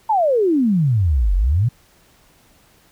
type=exponential two-way sweep; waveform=sine; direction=down then up; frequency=922 to 43.2 to 130.3 Hz; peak=-13 dBFS; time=0.09-1.69 s; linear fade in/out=10 ms; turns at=1.35 s; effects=pink hiss -54 dBFS RMS until 2.91 s